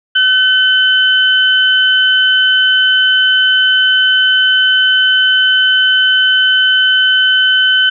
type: tone pair together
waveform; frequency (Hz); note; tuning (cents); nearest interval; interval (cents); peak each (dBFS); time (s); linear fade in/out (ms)
sine; 1520 / 3040; F#6 / F#7; +46 / +46; octave; 1200; -10; 0.15-7.9; 10
effects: none